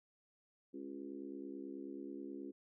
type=harmonic tone with a mistuned harmonic; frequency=69.3 Hz; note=C#2; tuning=in tune; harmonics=3 / 4 / 5 / 6 / 7; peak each=-54 / -47 / -49 / -54 / -60 dBFS; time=0.73-2.52 s; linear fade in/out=20 ms; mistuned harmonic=6; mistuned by=-42 cents; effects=none